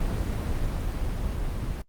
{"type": "noise with level ramp", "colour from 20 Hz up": "brown", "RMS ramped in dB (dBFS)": [-26, -30], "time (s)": [0, 1.82], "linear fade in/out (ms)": 5, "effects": ["noise-tail reverb RT60 0.1 s tail -23 dB re dry", "Opus 24 kbps"]}